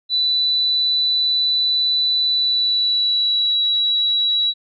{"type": "tone with pitch glide", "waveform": "sine", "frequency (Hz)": [3979, 3897], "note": ["B7", "B7"], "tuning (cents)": [12, -24], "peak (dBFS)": -15, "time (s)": [0.09, 4.54], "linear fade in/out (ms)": 50, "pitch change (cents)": -36, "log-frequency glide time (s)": [2.28, 3.63], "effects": []}